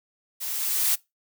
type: noise with level ramp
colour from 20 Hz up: blue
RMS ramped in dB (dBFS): -32 to -21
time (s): 0.4-0.96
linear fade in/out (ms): 20
effects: noise-tail reverb RT60 0.2 s tail -22 dB re dry